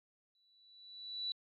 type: tone with exponential growth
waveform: sine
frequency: 3951 Hz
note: B7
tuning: in tune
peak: -34 dBFS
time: 0.35-1.32 s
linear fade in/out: 1 ms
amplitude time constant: 210 ms
effects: AAC 32 kbps